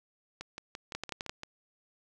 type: two click trains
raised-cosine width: 0.2 ms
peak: -18 / -23 dBFS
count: 5 / 7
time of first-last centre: 0.95-1.295 / 0.41-1.434 s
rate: 11.6 / 5.86 Hz
effects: none